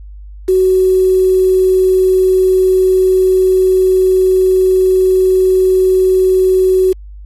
sine tone with quantisation, 373.9 Hz, F#4, 18 cents sharp, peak -7 dBFS, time 0.48-6.93 s, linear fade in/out 10 ms, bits 5, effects added 50 Hz sine -29 dBFS peak until 7.25 s + resampled to 32000 Hz

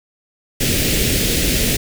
pink band-stop noise, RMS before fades -17 dBFS, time 0.6-1.77 s, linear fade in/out 10 ms, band 510 to 2000 Hz, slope 24 dB/octave, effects none

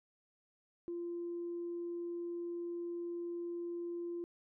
sine tone, 344.8 Hz, F4, 22 cents flat, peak -37 dBFS, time 0.88-4.24 s, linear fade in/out 0 ms, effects tanh soft clip ceiling -33 dBFS

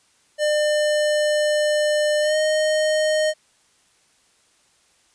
square tone with pitch glide, 600 to 617.9 Hz, D5 to D#5, +37 to -12 cents, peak -18 dBFS, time 0.38-3.34 s, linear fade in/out 50 ms, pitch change +51 cents, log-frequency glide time 2.21-2.36 s, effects white hiss -60 dBFS RMS until 5.14 s + resampled to 22050 Hz

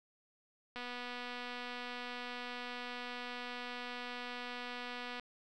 click train, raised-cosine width 0.3 ms, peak -28 dBFS, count 1088, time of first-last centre 0.76-5.197 s, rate 245 Hz, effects none

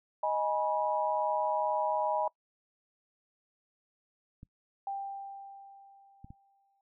sine chord, G# minor, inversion second, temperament equal with one note detuned, 622.3 / 830.6 / 973 Hz, D#5 / G#5 / B5, 0 / 0 / -26 cents, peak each -32 dBFS, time 0.23-2.28 s, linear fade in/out 5 ms
clicks, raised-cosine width 5 ms, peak -35 dBFS, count 3, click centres 4.431 / 6.245 / 6.305 s
sine tone with exponential decay, 790 Hz, G5, 13 cents sharp, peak -32 dBFS, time 4.87-6.81 s, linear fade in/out 2 ms, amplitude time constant 420 ms
effects noise-tail reverb RT60 0.1 s tail -23 dB re dry

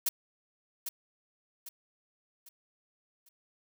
blue noise with echo, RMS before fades -28 dBFS, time 0.06-0.09 s, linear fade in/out 5 ms, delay 800 ms, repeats 4, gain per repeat -8 dB, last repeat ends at 3.29 s, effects none

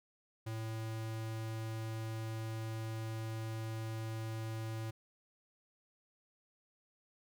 square tone, 111.4 Hz, A2, 22 cents sharp, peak -39 dBFS, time 0.46-4.91 s, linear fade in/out 10 ms, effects none

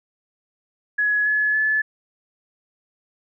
sine tone with pitch steps, 1685 / 1706.5 / 1728.4 Hz, G#6 / G#6 / A6, +25 / +47 / -31 cents, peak -17 dBFS, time 0.98-1.82 s, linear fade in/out 10 ms, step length 280 ms, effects none

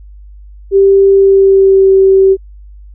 sine tone with pitch glide, 392 to 385 Hz, G4 to G4, 0 to -31 cents, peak -3 dBFS, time 0.71-2.37 s, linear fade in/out 50 ms, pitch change -31 cents, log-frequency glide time 1.12-1.91 s, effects added 50 Hz sine -31 dBFS peak until 2.94 s

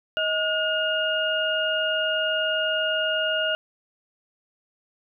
sine tone cluster, 630 / 1442 / 2839 Hz, D#5 / F#6 / F7, +21 / -45 / +28 cents, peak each -26 dBFS, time 0.17-3.55 s, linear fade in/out 0 ms, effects none

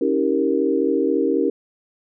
sine chord, C# diminished seventh, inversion none, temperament equal with one note detuned, 277.2 / 321.4 / 392 / 466.2 Hz, C#4 / E4 / G4 / Bb4, 0 / -44 / 0 / 0 cents, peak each -22 dBFS, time 0.01-1.5 s, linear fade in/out 5 ms, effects none

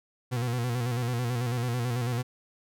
40% pulse tone with vibrato, 121.5 Hz, B2, 28 cents flat, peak -26 dBFS, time 0.31-2.23 s, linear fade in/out 20 ms, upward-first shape square, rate 9.1 Hz, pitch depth 57 cents each way, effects none

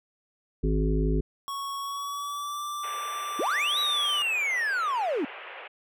harmonic tone, 52.5 Hz, G#1, 19 cents sharp, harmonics 1 / 3 / 5 / 7 / 8, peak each -24 / -29 / -31 / -32 / -33 dBFS, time 0.63-1.21 s, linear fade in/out 10 ms
square tone with pitch glide, 1108.7 to 1174.6 Hz, C#6 to D6, 0 to 0 cents, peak -32 dBFS, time 1.48-4.22 s, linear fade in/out 0 ms, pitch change +100 cents, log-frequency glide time 1.79-2.63 s
white band-pass noise, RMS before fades -42 dBFS, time 2.83-5.68 s, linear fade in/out 10 ms, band 400 to 2800 Hz, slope 48 dB/octave
triangle linear two-way sweep, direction up then down, 246.9 to 3923 to 246.9 Hz, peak -23 dBFS, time 3.39-5.25 s, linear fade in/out 5 ms, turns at 3.79 s
effects none

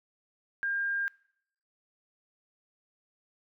sine tone, 1605 Hz, G6, 40 cents sharp, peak -28 dBFS, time 0.63-1.08 s, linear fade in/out 0 ms, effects noise-tail reverb RT60 0.7 s tail -23 dB re dry

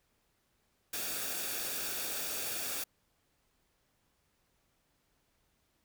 white noise with comb filter, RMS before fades -37 dBFS, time 0.93-2.84 s, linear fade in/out 5 ms, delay 0.98 ms, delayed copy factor -0.5, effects pink hiss -75 dBFS RMS until 5.84 s

